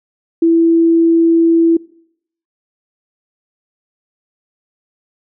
sine tone, 331.8 Hz, E4, 11 cents sharp, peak -7 dBFS, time 0.42-1.77 s, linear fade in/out 5 ms, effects noise-tail reverb RT60 0.7 s tail -23 dB re dry

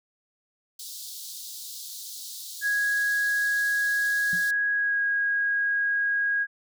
pink high-pass noise, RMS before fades -39 dBFS, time 0.79-4.51 s, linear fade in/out 5 ms, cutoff 3700 Hz, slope 48 dB/octave
sine tone with pitch glide, 1657 to 1641.8 Hz, G#6 to G#6, -4 to -20 cents, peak -22 dBFS, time 2.61-6.47 s, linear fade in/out 50 ms, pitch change -16 cents, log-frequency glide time 4.73-5.02 s
sine tone with exponential decay, 175.2 Hz, F3, 6 cents sharp, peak -31 dBFS, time 4.33-4.47 s, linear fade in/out 0 ms, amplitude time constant 30 ms
effects none

